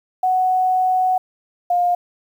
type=tone pair in turn; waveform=sine; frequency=742 / 708.1 Hz; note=F#5 / F5; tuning=+5 / +24 cents; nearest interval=minor second; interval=81 cents; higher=first; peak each=-14 dBFS; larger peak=neither; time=0.23-1.18 / 1.7-1.95 s; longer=first; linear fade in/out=5 ms; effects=8-bit